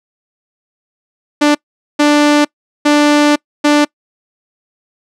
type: tone bursts at uneven times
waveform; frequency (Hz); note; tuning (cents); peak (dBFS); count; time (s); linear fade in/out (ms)
sawtooth; 294.6; D4; +6; -3; 4; 1.41-1.55 / 1.99-2.45 / 2.85-3.36 / 3.64-3.85; 10
effects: noise-tail reverb RT60 0.1 s tail -25 dB re dry + low-pass 7000 Hz 12 dB/octave